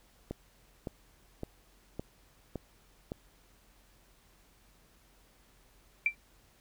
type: click train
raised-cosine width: 2 ms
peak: -23 dBFS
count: 6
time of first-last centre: 0.31-3.119 s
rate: 1.78 Hz
type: tone with exponential decay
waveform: sine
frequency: 2349 Hz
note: D7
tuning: in tune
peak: -20 dBFS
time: 6.06-6.15 s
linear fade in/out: 2 ms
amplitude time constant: 18 ms
effects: added 44 Hz sine -65 dBFS peak until 6.6 s + pink hiss -65 dBFS RMS until 6.6 s